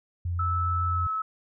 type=tone with vibrato; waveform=sine; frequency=87.31 Hz; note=F2; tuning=in tune; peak=-26 dBFS; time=0.25-1.07 s; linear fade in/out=5 ms; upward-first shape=sine; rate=7.2 Hz; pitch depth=8 cents each way
type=tone with pitch glide; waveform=sine; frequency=1310 to 1296.5 Hz; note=E6 to E6; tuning=-11 to -29 cents; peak=-26 dBFS; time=0.39-1.22 s; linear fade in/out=5 ms; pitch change=-18 cents; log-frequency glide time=0.88-1 s
effects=none